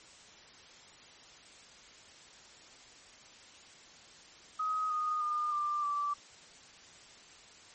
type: tone with pitch steps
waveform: sine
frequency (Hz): 1262 / 1236.7 / 1212 / 1187.7 / 1164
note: D#6 / D#6 / D#6 / D6 / D6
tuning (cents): +24 / -11 / -46 / +19 / -16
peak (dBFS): -30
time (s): 4.59-6.14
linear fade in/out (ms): 10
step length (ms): 310
effects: white hiss -55 dBFS RMS until 7.74 s + MP3 32 kbps